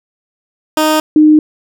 15% pulse / sine tone pair in turn, 310 / 306.1 Hz, D#4 / D#4, -6 / -28 cents, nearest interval unison, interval 22 cents, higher first, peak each -3 dBFS, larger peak neither, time 0.77-1 / 1.16-1.39 s, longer neither, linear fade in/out 2 ms, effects none

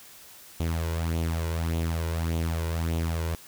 sawtooth tone with flanger, 82.41 Hz, E2, in tune, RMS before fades -28 dBFS, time 0.6-3.35 s, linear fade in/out 0 ms, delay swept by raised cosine 0.29 to 2.09 ms, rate 1.7 Hz, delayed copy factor +0.6, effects white hiss -49 dBFS RMS until 3.47 s

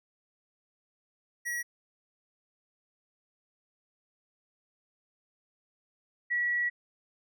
square / sine tone pair in turn, 1919 / 1932.3 Hz, A#6 / B6, +50 / -38 cents, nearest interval unison, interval 12 cents, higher second, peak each -32 / -26 dBFS, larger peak second, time 1.45-1.63 / 6.3-6.7 s, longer second, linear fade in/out 20 ms, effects none

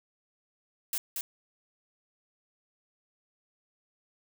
blue noise with echo, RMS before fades -31 dBFS, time 0.93-0.98 s, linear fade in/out 2 ms, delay 230 ms, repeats 1, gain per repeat -3 dB, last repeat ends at 1.21 s, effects none

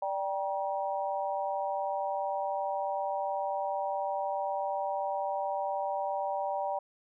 sine chord, G minor, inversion second, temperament equal with one note detuned, 587.3 / 784 / 951.4 Hz, D5 / G5 / Bb5, 0 / 0 / +35 cents, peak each -34 / -33 / -36 dBFS, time 0.02-6.79 s, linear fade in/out 5 ms, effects none

